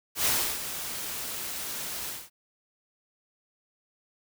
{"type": "noise with ADSR envelope", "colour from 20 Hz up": "white", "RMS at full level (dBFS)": -24, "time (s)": [0.15, 2.3], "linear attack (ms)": 100, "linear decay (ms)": 330, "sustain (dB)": -11, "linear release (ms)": 220, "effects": []}